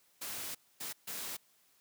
white noise bursts at uneven times, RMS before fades -41 dBFS, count 3, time 0.21-0.55 / 0.8-0.93 / 1.07-1.37 s, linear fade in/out 10 ms, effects white hiss -69 dBFS RMS until 1.8 s + high-pass 100 Hz 12 dB/octave

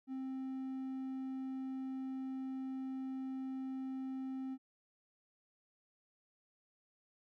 triangle tone, 263.5 Hz, C4, 12 cents sharp, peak -37 dBFS, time 0.07-4.58 s, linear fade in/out 50 ms, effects none

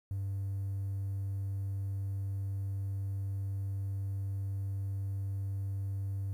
triangle tone, 98 Hz, G2, in tune, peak -30 dBFS, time 0.11-6.33 s, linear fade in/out 0 ms, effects tanh soft clip ceiling -28 dBFS + 11-bit

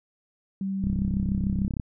sine tone, 193.7 Hz, G3, 20 cents flat, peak -26 dBFS, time 0.61-1.68 s, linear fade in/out 2 ms
click train, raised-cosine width 5 ms, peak -16 dBFS, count 33, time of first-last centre 0.84-1.798 s, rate 33.4 Hz
effects none

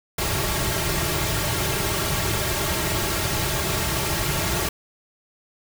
pink noise with comb filter, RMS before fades -24 dBFS, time 0.18-4.69 s, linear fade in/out 5 ms, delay 4 ms, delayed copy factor -0.75, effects none

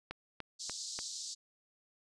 click train, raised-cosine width 0.3 ms, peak -24 dBFS, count 4, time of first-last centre 0.11-0.99 s, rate 3.41 Hz
pink band-pass noise, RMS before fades -43 dBFS, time 0.59-1.35 s, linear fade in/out 20 ms, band 4100 to 7800 Hz, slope 48 dB/octave
effects none

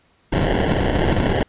pink noise with sample-and-hold, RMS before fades -18 dBFS, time 0.32-1.43 s, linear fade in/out 5 ms, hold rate 1225 Hz, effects pink hiss -59 dBFS RMS until 1.48 s + resampled to 8000 Hz

